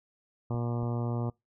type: harmonic tone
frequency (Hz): 119.1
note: A#2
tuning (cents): +38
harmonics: 1 / 2 / 3 / 4 / 5 / 6 / 7 / 8 / 9 / 10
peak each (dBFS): -30 / -36 / -40 / -42 / -44 / -46 / -47 / -48 / -49 / -50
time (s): 0.5-1.3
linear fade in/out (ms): 5
type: clicks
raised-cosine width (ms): 5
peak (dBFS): -32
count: 2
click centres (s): 0.545 / 0.832
effects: noise-tail reverb RT60 0.2 s tail -25 dB re dry